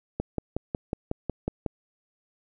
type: click train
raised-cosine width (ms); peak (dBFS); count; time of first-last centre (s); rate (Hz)
2; -14; 9; 0.2-1.663; 5.47
effects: none